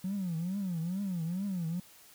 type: tone with vibrato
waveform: triangle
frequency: 180.7 Hz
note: F#3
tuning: 41 cents flat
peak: -28 dBFS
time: 0.04-1.8 s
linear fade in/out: 5 ms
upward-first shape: triangle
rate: 2.3 Hz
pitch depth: 230 cents each way
effects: tanh soft clip ceiling -28 dBFS + white hiss -57 dBFS RMS until 2.14 s